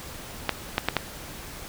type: clicks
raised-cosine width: 0.3 ms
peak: -5 dBFS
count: 4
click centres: 0.493 / 0.781 / 0.886 / 0.967 s
effects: pink hiss -40 dBFS RMS until 1.68 s